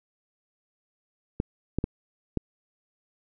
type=clicks; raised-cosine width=3 ms; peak=-12 dBFS; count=4; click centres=1.401 / 1.786 / 1.841 / 2.373 s; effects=none